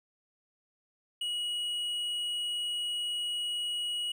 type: tone with hard clipping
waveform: sine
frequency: 2909 Hz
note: F#7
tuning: 30 cents flat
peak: -32 dBFS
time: 1.21-4.12 s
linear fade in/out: 5 ms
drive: 5 dB
effects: none